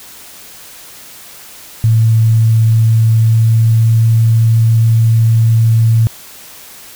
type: tone with pitch glide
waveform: sine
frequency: 112.2 to 113.31 Hz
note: A2 to A#2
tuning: +34 to -49 cents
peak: -6 dBFS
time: 1.84-6.07 s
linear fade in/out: 0 ms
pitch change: +17 cents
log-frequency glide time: 2.85-4.21 s
effects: white hiss -35 dBFS RMS until 6.95 s